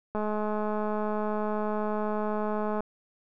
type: click train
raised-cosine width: 1 ms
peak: -18 dBFS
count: 564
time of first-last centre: 0.15-2.806 s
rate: 212 Hz
effects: none